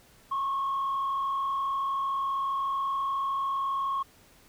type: tone with frequency modulation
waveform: sine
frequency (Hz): 1092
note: C#6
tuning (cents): -26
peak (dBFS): -25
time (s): 0.31-4.03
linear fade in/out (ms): 10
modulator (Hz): 39.3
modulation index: 0.65
effects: tanh soft clip ceiling -24 dBFS + pink hiss -58 dBFS RMS until 4.48 s